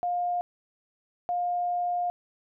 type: tone pair in turn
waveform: sine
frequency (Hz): 708 / 708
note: F5 / F5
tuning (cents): +23 / +23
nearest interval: unison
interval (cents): 0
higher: neither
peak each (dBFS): -25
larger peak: neither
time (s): 0.03-0.41 / 1.29-2.1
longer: second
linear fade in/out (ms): 0
effects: none